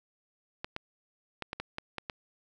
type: clicks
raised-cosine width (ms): 0.3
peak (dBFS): -19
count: 8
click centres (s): 0.645 / 0.764 / 1.423 / 1.531 / 1.6 / 1.784 / 1.983 / 2.098
effects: none